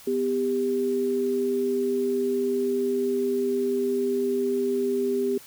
sine tone pair together, 250 / 396.9 Hz, B3 / G4, +21 / +22 cents, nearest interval minor sixth, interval 801 cents, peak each -28 / -23 dBFS, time 0.07-5.38 s, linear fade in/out 5 ms, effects white hiss -48 dBFS RMS until 5.46 s

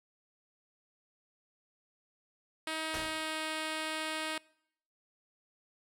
5% pulse tone with pitch glide, 316.8 to 313.9 Hz, D#4 to D#4, +31 to +15 cents, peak -23 dBFS, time 2.67-4.38 s, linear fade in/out 2 ms, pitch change -16 cents, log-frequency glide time 2.85-3.4 s
pink noise with exponential decay, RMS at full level -37 dBFS, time 2.94-3.34 s, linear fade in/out 1 ms, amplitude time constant 85 ms
effects noise-tail reverb RT60 0.7 s tail -24 dB re dry + low-pass 11000 Hz 12 dB/octave

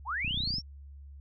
sine linear sweep, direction up, 750 to 5600 Hz, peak -30 dBFS, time 0.05-0.62 s, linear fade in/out 50 ms
clicks, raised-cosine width 5 ms, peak -26 dBFS, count 11, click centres 0.247 / 0.278 / 0.309 / 0.344 / 0.375 / 0.405 / 0.437 / 0.475 / 0.506 / 0.54 / 0.584 s
effects added 70 Hz sine -45 dBFS peak until 1.2 s

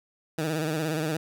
15% pulse tone with vibrato, 156.6 Hz, D#3, 11 cents sharp, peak -20 dBFS, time 0.38-1.17 s, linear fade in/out 5 ms, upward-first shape sine, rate 17 Hz, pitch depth 77 cents each way, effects none

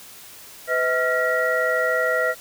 sine tone cluster, 503 / 641 / 1385 / 1913 Hz, B4 / E5 / F6 / A#6, +32 / -49 / -15 / +44 cents, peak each -24 dBFS, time 0.67-2.35 s, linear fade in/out 50 ms, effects white hiss -43 dBFS RMS until 2.4 s

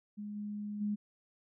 sine tone with level steps, 207.7 Hz, G#3, in tune, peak -39 / -37 / -31 dBFS, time 0.17-0.96 s, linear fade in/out 20 ms, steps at 0.35 / 0.8 s, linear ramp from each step 20 ms, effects none

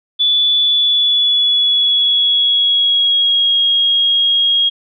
sine tone with pitch glide, 3460 to 3275 Hz, A7 to G#7, -30 to -25 cents, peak -10 dBFS, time 0.19-4.7 s, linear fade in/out 20 ms, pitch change -95 cents, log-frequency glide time 0.59-3.58 s, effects none

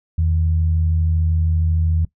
sine tone pair together, 82.69 / 155.56 Hz, E2 / D#3, +6 / 0 cents, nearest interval major seventh, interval 1094 cents, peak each -15 / -26 dBFS, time 0.18-2.05 s, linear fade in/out 5 ms, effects noise-tail reverb RT60 0.1 s tail -18 dB re dry

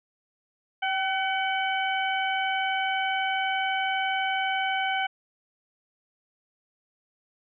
harmonic tone with a mistuned harmonic, 756 Hz, F#5, 37 cents sharp, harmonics 1 / 2 / 3 / 4, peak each -27 / -30 / -32 / -33 dBFS, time 0.82-5.07 s, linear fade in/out 10 ms, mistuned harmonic 1, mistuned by +32 cents, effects none

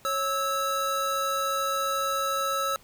square tone pair together, 549 / 1305.7 Hz, C#5 / E6, -17 / -17 cents, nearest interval octave + minor third, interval 1500 cents, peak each -32 / -27 dBFS, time 0.05-2.76 s, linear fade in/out 0 ms, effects pink hiss -56 dBFS RMS until 2.83 s

